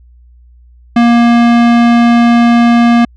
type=tone; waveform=square; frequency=236 Hz; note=A#3; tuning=22 cents sharp; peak=-5 dBFS; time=0.96-3.05 s; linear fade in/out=5 ms; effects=added 60 Hz sine -38 dBFS peak until 3.16 s + low-pass 3000 Hz 12 dB/octave